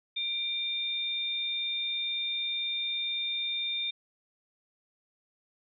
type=tone pair together; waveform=sine; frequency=2357 / 3629 Hz; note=D7 / A#7; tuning=+6 / -47 cents; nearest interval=perfect fifth; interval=747 cents; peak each=-37 / -30 dBFS; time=0.16-3.91 s; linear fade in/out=10 ms; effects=none